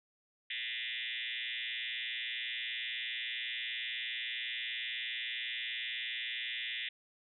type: tone with frequency modulation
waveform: sine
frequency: 2722 Hz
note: F7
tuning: 45 cents flat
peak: -36 dBFS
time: 0.5-6.89 s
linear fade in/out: 5 ms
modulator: 119 Hz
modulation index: 7.5
effects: none